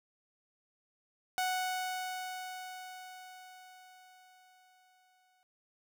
sawtooth tone with exponential decay, 740 Hz, F#5, in tune, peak -26 dBFS, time 1.38-5.43 s, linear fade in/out 0 ms, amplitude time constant 880 ms, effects none

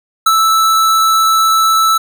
square tone with ADSR envelope, 1316 Hz, E6, 3 cents flat, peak -6 dBFS, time 0.26-1.98 s, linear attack 7 ms, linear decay 42 ms, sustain -3 dB, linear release 9 ms, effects none

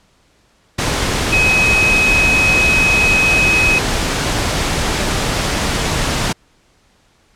sine tone in noise, 2537 Hz, D#7, 33 cents sharp, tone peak -11 dBFS, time 1.32-3.79 s, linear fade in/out 10 ms, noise pink, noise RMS -17 dBFS, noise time 0.78-6.33 s, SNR +3 dB, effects pink hiss -55 dBFS RMS until 7.35 s + low-pass 8000 Hz 12 dB/octave

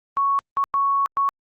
sine tone bursts at uneven times, 1110 Hz, C#6, 2 cents sharp, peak -17 dBFS, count 4, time 0.17-0.39 / 0.57-0.64 / 0.74-1.06 / 1.17-1.29 s, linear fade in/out 0 ms, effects Opus 32 kbps

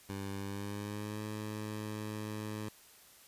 15% pulse tone with pitch glide, 98.5 to 106.8 Hz, G2 to G#2, +9 to +49 cents, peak -32 dBFS, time 0.09-2.69 s, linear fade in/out 5 ms, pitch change +140 cents, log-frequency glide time 0.36-1.21 s, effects white hiss -59 dBFS RMS until 3.27 s + resampled to 32000 Hz

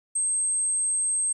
sine tone, 8372 Hz, C9, in tune, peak -21 dBFS, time 0.15-1.33 s, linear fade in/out 10 ms, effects tanh soft clip ceiling -19 dBFS + 10-bit

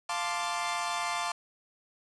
sawtooth chord, D minor seventh, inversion first, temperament equal, 698.5 / 880 / 1046.5 / 1174.7 Hz, F5 / A5 / C6 / D6, 0 / 0 / 0 / 0 cents, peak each -32 dBFS, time 0.09-1.32 s, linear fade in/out 5 ms, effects resampled to 22050 Hz + 8-bit

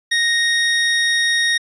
25% pulse tone, 1864.7 Hz, A#6, in tune, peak -11 dBFS, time 0.11-1.58 s, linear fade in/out 10 ms, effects resampled to 22050 Hz

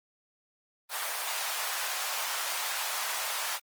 pink high-pass noise, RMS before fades -33 dBFS, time 0.89-3.6 s, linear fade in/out 50 ms, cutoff 740 Hz, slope 24 dB/octave, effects Opus 24 kbps

